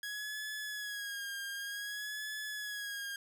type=tone with vibrato; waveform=sawtooth; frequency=1661.2 Hz; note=G#6; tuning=in tune; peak=-35 dBFS; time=0.03-3.16 s; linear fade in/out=2 ms; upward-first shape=sine; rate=0.54 Hz; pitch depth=55 cents each way; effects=none